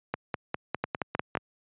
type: two click trains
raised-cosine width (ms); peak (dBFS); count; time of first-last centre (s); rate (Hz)
0.5; -12 / -13; 4 / 7; 0.84-1.372 / 0.14-1.352; 5.64 / 4.95
effects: high-pass 100 Hz 12 dB/octave + resampled to 8000 Hz